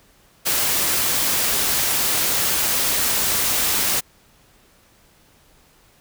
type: noise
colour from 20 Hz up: white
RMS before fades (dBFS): -20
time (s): 0.45-4.01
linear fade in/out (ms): 20
effects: pink hiss -55 dBFS RMS until 6 s